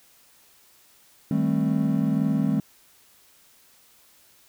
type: chord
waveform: triangle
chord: A half-diminished seventh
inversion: second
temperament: just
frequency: 158.4 / 198 / 220 / 264 Hz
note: Eb3 / G3 / A3 / C4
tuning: +31 / +18 / 0 / +16 cents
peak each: -24 dBFS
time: 1.31-2.6 s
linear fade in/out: 2 ms
effects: white hiss -57 dBFS RMS until 4.48 s